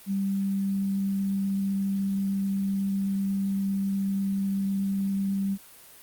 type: tone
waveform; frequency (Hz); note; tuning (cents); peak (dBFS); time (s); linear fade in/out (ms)
sine; 196; G3; 0; -24; 0.06-5.58; 50
effects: white hiss -50 dBFS RMS until 6.02 s + Opus 32 kbps